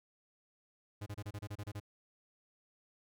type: tone bursts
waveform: 45% pulse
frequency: 103.1 Hz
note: G#2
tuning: 12 cents flat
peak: -40 dBFS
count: 10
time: 1.01-1.801 s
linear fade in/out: 10 ms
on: 53 ms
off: 29 ms
effects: none